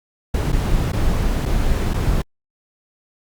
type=noise with dropouts; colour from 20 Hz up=brown; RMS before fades=-18 dBFS; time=0.34-2.22 s; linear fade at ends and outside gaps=5 ms; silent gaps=0.521-0.527 / 0.92-0.931 / 1.455-1.459 / 1.936-1.941 s; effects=Opus 48 kbps